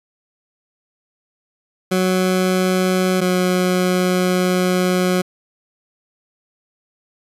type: tone pair in turn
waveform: 20% pulse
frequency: 185 / 182.24 Hz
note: F#3 / F#3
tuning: 0 / -26 cents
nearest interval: unison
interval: 26 cents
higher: first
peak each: -10 dBFS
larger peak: neither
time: 1.91-3.21 / 3.21-5.22 s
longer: second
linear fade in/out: 10 ms
effects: resampled to 32000 Hz